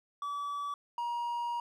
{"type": "tone pair in turn", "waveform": "triangle", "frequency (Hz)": [1148, 950], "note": ["D6", "A#5"], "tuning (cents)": [-40, 33], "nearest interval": "minor third", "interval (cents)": 327, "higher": "first", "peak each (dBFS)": [-32, -30], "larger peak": "second", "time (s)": [[0.22, 0.74], [0.98, 1.6]], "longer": "second", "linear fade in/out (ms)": 2, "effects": []}